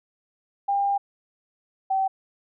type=tone pair in turn; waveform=sine; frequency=800 / 769.6 Hz; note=G5 / G5; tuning=+35 / -32 cents; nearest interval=minor second; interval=67 cents; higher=first; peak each=-20 dBFS; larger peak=neither; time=0.68-0.98 / 1.9-2.08 s; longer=first; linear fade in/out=10 ms; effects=none